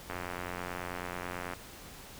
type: click train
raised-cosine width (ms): 0.5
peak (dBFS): -22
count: 129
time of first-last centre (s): 0.1-1.535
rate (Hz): 89.2
effects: pink hiss -49 dBFS RMS until 2.19 s